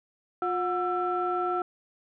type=tone cluster; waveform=sine; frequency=355.9 / 728 / 1337 Hz; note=F4 / F#5 / E6; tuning=+33 / -28 / +24 cents; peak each=-29 dBFS; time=0.42-1.62 s; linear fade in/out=2 ms; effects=tanh soft clip ceiling -18 dBFS